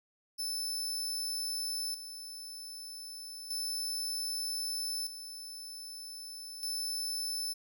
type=tone with tremolo; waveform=sawtooth; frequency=5270 Hz; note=E8; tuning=1 cent flat; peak=-31 dBFS; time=0.38-7.54 s; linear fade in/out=20 ms; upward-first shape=square; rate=0.32 Hz; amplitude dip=65%; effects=none